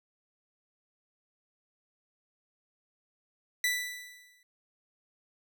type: tone with exponential decay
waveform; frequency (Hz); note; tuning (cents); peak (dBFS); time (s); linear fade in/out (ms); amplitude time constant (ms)
sawtooth; 1977; B6; +1; -21; 3.64-4.43; 2; 170
effects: none